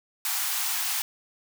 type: high-pass noise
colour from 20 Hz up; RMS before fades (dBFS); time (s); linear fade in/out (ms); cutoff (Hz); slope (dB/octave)
white; -28; 0.25-1.02; 2; 720; 96
effects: none